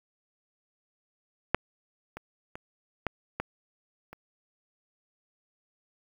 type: clicks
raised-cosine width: 0.5 ms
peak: -6 / -24 / -24 / -13 / -15 / -29 dBFS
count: 6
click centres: 1.546 / 2.17 / 2.555 / 3.067 / 3.4 / 4.13 s
effects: 8-bit